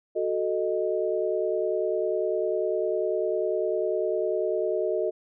sine chord, D# diminished, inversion first, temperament equal, 370 / 440 / 622.3 Hz, F#4 / A4 / D#5, 0 / 0 / 0 cents, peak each -28 dBFS, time 0.15-5.11 s, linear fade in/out 20 ms, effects none

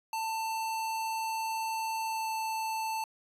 square tone with pitch glide, 891 to 885.4 Hz, A5 to A5, +22 to +11 cents, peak -32 dBFS, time 0.13-3.04 s, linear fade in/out 2 ms, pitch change -11 cents, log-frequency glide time 2.05-2.31 s, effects resampled to 32000 Hz

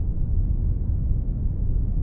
pink low-pass noise, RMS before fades -22 dBFS, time 0-2.02 s, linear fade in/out 2 ms, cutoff 100 Hz, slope 12 dB/octave, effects none

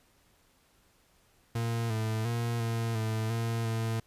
40% pulse tone with pitch steps, 115.8 / 110.2 / 117.4 / 114.8 / 110.4 / 114.9 / 112.9 Hz, A#2 / A2 / A#2 / A#2 / A2 / A#2 / A2, -11 / +3 / +13 / -26 / +6 / -25 / +45 cents, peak -28 dBFS, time 1.55-4 s, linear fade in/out 5 ms, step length 350 ms, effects pink hiss -66 dBFS RMS until 4.06 s + resampled to 32000 Hz

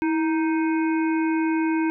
harmonic tone with a mistuned harmonic, 311.5 Hz, D#4, 2 cents sharp, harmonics 1 / 3 / 5 / 7 / 8, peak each -20 / -30 / -34 / -37 / -38 dBFS, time 0.02-1.9 s, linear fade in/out 0 ms, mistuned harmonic 1, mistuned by +60 cents, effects none

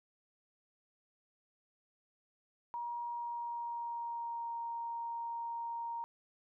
sine tone with pitch glide, 950 to 932.6 Hz, A#5 to A#5, +33 to +1 cents, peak -37 dBFS, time 2.74-6.04 s, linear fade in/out 0 ms, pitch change -32 cents, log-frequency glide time 3.02-4.52 s, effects none

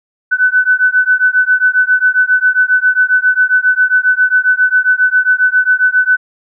sine beating tone pair, 1500 / 1507.4 Hz, F#6 / F#6, +23 / +32 cents, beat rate 7.4 Hz, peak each -11 dBFS, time 0.31-6.17 s, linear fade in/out 20 ms, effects none

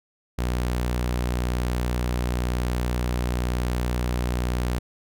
sawtooth tone, 61 Hz, B1, 21 cents flat, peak -19 dBFS, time 0.38-4.79 s, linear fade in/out 10 ms, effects none

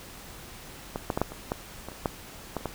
clicks, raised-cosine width 1 ms, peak -16 / -12 / -12 / -9 / -26 / -13 / -23 / -29 / -11 / -15 / -30 / -15 dBFS, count 12, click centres 0.959 / 1.102 / 1.175 / 1.216 / 1.32 / 1.519 / 1.886 / 1.918 / 2.058 / 2.567 / 2.609 / 2.657 s, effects pink hiss -45 dBFS RMS until 2.74 s

